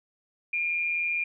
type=tone with amplitude modulation; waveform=sine; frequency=2408 Hz; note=D7; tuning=43 cents sharp; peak=-23 dBFS; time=0.53-1.24 s; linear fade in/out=5 ms; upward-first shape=sine; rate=164 Hz; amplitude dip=45%; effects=none